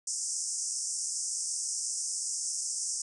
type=band-pass noise; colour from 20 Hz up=white; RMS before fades=-34 dBFS; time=0.07-3.02 s; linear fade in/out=5 ms; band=5200 to 9200 Hz; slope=96 dB/octave; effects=none